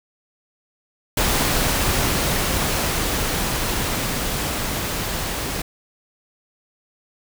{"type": "noise with level ramp", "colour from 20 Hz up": "pink", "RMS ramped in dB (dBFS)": [-19, -26], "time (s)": [1.17, 5.62], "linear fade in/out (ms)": 5, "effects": []}